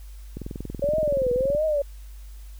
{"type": "click train", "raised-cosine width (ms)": 3, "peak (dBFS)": -20, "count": 26, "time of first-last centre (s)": [0.37, 1.549], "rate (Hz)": 21.2}
{"type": "tone with vibrato", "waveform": "sine", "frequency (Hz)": 554.4, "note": "C#5", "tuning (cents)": 0, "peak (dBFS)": -20, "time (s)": [0.82, 1.82], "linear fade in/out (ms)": 5, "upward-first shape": "triangle", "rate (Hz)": 1.5, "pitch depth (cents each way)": 240}
{"effects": ["added 50 Hz sine -38 dBFS peak until 2.59 s", "white hiss -56 dBFS RMS until 2.59 s"]}